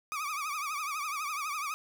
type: tone with vibrato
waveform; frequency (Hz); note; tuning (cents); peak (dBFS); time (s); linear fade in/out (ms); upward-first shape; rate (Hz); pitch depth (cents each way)
30% pulse; 1197; D6; +33; -30; 0.12-1.74; 0; triangle; 12; 140
effects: none